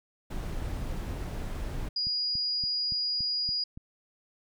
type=noise; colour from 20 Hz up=brown; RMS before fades=-34 dBFS; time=0.3-1.89 s; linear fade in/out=10 ms
type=tone; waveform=sine; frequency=4886 Hz; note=D#8; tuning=32 cents flat; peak=-27 dBFS; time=1.96-3.64 s; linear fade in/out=5 ms
type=click train; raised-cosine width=5 ms; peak=-30 dBFS; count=7; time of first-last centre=2.07-3.775 s; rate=3.52 Hz
effects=none